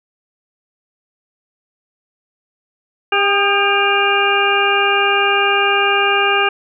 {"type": "harmonic tone with a mistuned harmonic", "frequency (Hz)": 400, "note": "G4", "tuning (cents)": 35, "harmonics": [1, 2, 3, 4, 6, 7], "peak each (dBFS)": [-19, -19, -19, -19, -19, -19], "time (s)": [3.12, 6.49], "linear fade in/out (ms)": 5, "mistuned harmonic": 3, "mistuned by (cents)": 35, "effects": []}